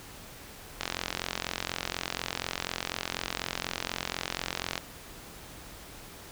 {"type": "click train", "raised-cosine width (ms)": 0.2, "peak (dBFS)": -12, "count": 176, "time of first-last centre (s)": [0.81, 4.778], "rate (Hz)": 44.1, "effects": ["pink hiss -47 dBFS RMS until 6.31 s"]}